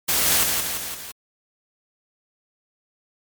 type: noise with echo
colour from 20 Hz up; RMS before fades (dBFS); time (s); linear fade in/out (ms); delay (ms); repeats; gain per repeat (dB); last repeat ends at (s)
white; -20; 0.08-0.44; 10; 170; 4; -4; 1.12
effects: MP3 96 kbps